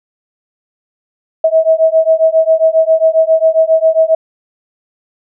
sine beating tone pair, 640 / 647.4 Hz, D#5 / E5, +49 / -31 cents, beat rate 7.4 Hz, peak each -10 dBFS, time 1.44-4.15 s, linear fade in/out 5 ms, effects none

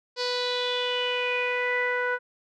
sawtooth tone with low-pass filter sweep, 493.9 Hz, B4, in tune, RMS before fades -27 dBFS, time 0.16-2.19 s, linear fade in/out 50 ms, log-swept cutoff 4700 to 1600 Hz, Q 6.2, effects none

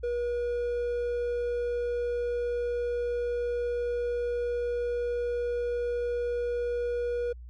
triangle tone, 481.2 Hz, B4, 45 cents flat, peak -25 dBFS, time 0.03-7.33 s, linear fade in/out 10 ms, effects added 60 Hz sine -41 dBFS peak until 7.49 s + MP3 48 kbps

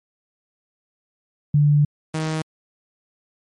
sine / sawtooth tone pair in turn, 146.83 / 157.62 Hz, D3 / D#3, 0 / +23 cents, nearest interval minor second, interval 123 cents, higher second, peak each -12 / -18 dBFS, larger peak first, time 1.54-1.85 / 2.14-2.42 s, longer first, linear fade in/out 5 ms, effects MP3 48 kbps

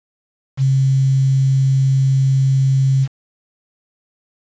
sine tone with quantisation, 134.2 Hz, C3, 44 cents sharp, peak -11 dBFS, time 0.57-3.08 s, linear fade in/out 50 ms, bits 6, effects resampled to 16000 Hz

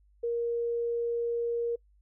sine tone, 470 Hz, A#4, 14 cents sharp, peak -27 dBFS, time 0.23-1.76 s, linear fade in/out 10 ms, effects noise-tail reverb RT60 0.1 s tail -25 dB re dry + added 50 Hz sine -60 dBFS peak until 2.01 s

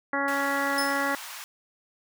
harmonic tone, 279 Hz, C#4, 11 cents sharp, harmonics 1 / 2 / 3 / 4 / 5 / 6 / 7, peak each -32 / -32 / -32 / -32 / -32 / -32 / -32 dBFS, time 0.13-1.15 s, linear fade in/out 2 ms
pink high-pass noise, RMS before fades -40 dBFS, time 0.28-1.44 s, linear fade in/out 0 ms, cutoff 910 Hz, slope 24 dB/octave
sawtooth tone with exponential decay, 5210 Hz, E8, 21 cents flat, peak -23 dBFS, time 0.78-1.13 s, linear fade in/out 2 ms, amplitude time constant 75 ms
effects none

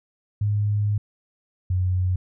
sine tone pair in turn, 103.83 / 91.64 Hz, G#2 / F#2, 0 / -16 cents, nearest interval major second, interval 216 cents, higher first, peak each -19 dBFS, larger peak neither, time 0.41-0.98 / 1.7-2.16 s, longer first, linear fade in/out 5 ms, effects none

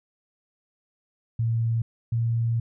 sine tone pair in turn, 114.7 / 115.83 Hz, A#2 / A#2, -28 / -11 cents, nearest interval unison, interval 17 cents, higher second, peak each -21 dBFS, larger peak neither, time 1.39-1.82 / 2.12-2.6 s, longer second, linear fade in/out 5 ms, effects none

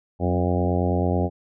harmonic tone with a mistuned harmonic, 89.1 Hz, F2, 35 cents sharp, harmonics 1 / 2 / 3 / 4 / 5 / 6 / 7 / 8 / 9, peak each -23 / -26 / -28 / -29 / -30 / -31 / -31 / -32 / -33 dBFS, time 0.19-1.3 s, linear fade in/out 50 ms, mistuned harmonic 2, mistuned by +32 cents, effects none

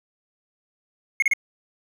triangle tone bursts, 2164 Hz, C#7, 42 cents flat, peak -14 dBFS, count 3, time 1.2-1.335 s, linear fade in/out 2 ms, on 23 ms, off 33 ms, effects none

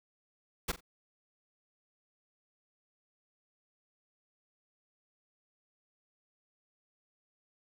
pink noise with echo, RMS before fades -32 dBFS, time 0.68-0.72 s, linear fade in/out 10 ms, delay 44 ms, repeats 2, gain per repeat -14 dB, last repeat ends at 0.808 s, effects none

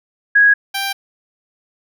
sine / 10% pulse tone pair in turn, 1656 / 787.2 Hz, G#6 / G5, -5 / +7 cents, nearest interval octave + minor second, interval 1288 cents, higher first, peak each -7 / -11 dBFS, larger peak first, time 0.35-0.54 / 0.74-0.93 s, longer neither, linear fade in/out 10 ms, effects none

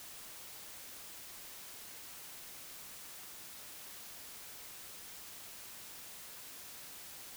silence, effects white hiss -50 dBFS RMS until 7.36 s

